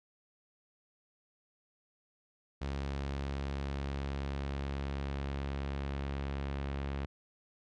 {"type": "tone with low-pass filter sweep", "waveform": "sawtooth", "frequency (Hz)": 69.3, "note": "C#2", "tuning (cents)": 0, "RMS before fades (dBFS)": -37, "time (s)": [2.61, 7.06], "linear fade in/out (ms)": 10, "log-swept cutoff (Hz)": [4800, 3100], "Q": 0.95, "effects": []}